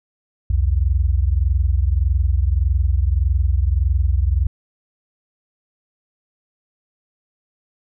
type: tone pair together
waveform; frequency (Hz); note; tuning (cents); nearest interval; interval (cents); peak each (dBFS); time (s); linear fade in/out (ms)
sine; 61.74 / 83.42; B1 / E2; 0 / +21; perfect fourth; 521; -16 / -18; 0.5-4.47; 5
effects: none